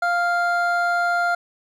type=tone pair together; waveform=triangle; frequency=698.5 / 1396.9 Hz; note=F5 / F6; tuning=0 / 0 cents; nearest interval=octave; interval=1200 cents; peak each=-19 dBFS; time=0.02-1.35 s; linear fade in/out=5 ms; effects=none